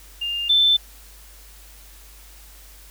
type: tone pair in turn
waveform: sine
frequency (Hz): 2806 / 3535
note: F7 / A7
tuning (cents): +8 / +7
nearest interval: major third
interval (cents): 399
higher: second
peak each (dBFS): -23 / -13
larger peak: second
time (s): 0.21-0.49 / 0.49-0.77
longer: neither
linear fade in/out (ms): 10
effects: added 50 Hz sine -45 dBFS peak until 2.9 s + white hiss -48 dBFS RMS until 2.9 s